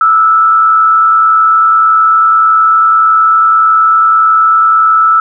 sine tone with frequency modulation, 1315 Hz, E6, 5 cents flat, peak -4 dBFS, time 0.01-5.2 s, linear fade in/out 2 ms, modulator 98.3 Hz, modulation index 0.47, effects none

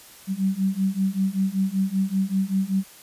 sine beating tone pair, 189.4 / 194.6 Hz, F#3 / G3, +41 / -12 cents, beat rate 5.2 Hz, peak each -24 / -23 dBFS, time 0.27-2.84 s, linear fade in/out 50 ms, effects white hiss -47 dBFS RMS until 3.02 s + resampled to 32000 Hz

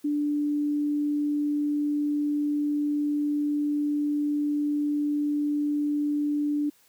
sine tone, 293.7 Hz, D4, in tune, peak -23 dBFS, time 0.04-6.7 s, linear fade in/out 10 ms, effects white hiss -61 dBFS RMS until 6.88 s + high-pass 80 Hz 12 dB/octave

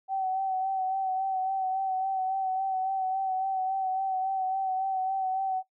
sine tone with vibrato, 762 Hz, G5, 49 cents flat, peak -26 dBFS, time 0.08-5.63 s, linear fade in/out 50 ms, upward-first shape sine, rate 3.6 Hz, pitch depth 29 cents each way, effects noise-tail reverb RT60 0.1 s tail -17 dB re dry

